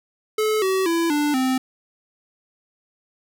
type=tone with pitch steps; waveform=square; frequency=431.3 / 379.8 / 334.5 / 294.6 / 259.4 Hz; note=A4 / F#4 / E4 / D4 / C4; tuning=-35 / +45 / +25 / +6 / -15 cents; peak=-19 dBFS; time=0.38-1.58 s; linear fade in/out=5 ms; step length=240 ms; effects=none